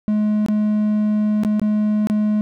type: tone with dropouts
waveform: triangle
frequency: 211.6 Hz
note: G#3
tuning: 33 cents sharp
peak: -13 dBFS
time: 0.08-2.41 s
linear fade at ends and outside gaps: 0 ms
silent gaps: 0.462-0.485 / 1.435-1.449 / 1.596-1.616 / 2.071-2.099 s
effects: none